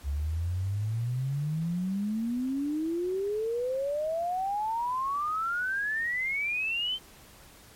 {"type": "exponential sweep", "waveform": "sine", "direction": "up", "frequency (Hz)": [68, 3136], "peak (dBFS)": -27, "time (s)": [0.03, 6.99], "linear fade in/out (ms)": 50, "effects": ["pink hiss -53 dBFS RMS until 7.75 s", "MP3 64 kbps"]}